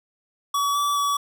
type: tone with pitch steps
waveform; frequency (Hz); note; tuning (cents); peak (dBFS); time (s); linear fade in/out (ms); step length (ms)
square; 1136 / 1153 / 1140; C#6 / D6 / C#6; +42 / -32 / +48; -21; 0.54-1.17; 5; 210
effects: none